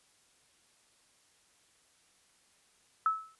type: tone with exponential decay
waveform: sine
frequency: 1302 Hz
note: E6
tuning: 22 cents flat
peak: -22 dBFS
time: 3.06-3.35 s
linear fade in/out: 1 ms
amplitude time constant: 61 ms
effects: white hiss -67 dBFS RMS until 3.39 s + resampled to 24000 Hz